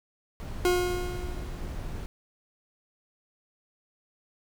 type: noise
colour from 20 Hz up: brown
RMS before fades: -35 dBFS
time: 0.4-2.06 s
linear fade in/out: 0 ms
type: tone with exponential decay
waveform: 40% pulse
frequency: 358.5 Hz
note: F4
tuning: 45 cents sharp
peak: -19 dBFS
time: 0.65-1.85 s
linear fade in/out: 1 ms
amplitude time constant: 260 ms
effects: none